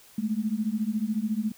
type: beating tone pair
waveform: sine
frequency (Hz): 208.8 / 222.8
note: G#3 / A3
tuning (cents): +10 / +22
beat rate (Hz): 14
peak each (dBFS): -28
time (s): 0.18-1.52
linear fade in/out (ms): 5
effects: white hiss -54 dBFS RMS until 1.57 s